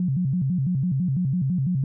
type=tone with vibrato; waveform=sine; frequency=155.56 Hz; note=D#3; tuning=in tune; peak=-20 dBFS; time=0-1.84 s; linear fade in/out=2 ms; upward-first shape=square; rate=6 Hz; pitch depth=260 cents each way; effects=none